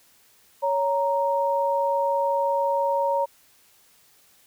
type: tone pair together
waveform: sine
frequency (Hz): 558 / 932.3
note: C#5 / A#5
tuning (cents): +11 / 0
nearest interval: major sixth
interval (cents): 889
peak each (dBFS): -23 / -23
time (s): 0.62-3.26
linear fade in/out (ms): 20
effects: white hiss -58 dBFS RMS until 4.46 s